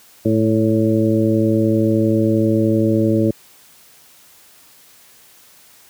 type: harmonic tone with a mistuned harmonic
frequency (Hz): 110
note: A2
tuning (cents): 0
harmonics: 1 / 2 / 3 / 4 / 5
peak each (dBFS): -19 / -18 / -17 / -23 / -22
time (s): 0.25-3.31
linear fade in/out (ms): 5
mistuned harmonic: 5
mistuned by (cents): +22
effects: white hiss -48 dBFS RMS until 5.89 s + high-pass 60 Hz 12 dB/octave